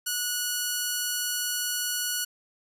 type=tone; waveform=5% pulse; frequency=1465 Hz; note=F#6; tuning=18 cents flat; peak=-15 dBFS; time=0.06-2.25 s; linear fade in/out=10 ms; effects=resampled to 32000 Hz